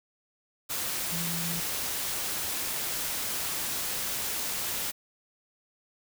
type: tone in noise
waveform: sine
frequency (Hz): 168.8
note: E3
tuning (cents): +41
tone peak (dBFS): -34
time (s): 1.11-1.61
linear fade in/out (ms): 20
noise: white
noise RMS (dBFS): -32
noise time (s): 0.69-4.92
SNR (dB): -5
effects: none